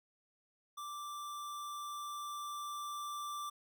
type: tone with level ramp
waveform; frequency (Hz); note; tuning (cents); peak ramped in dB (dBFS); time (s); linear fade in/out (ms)
square; 1174.7; D6; 0; -43 to -40; 0.77-3.5; 10
effects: none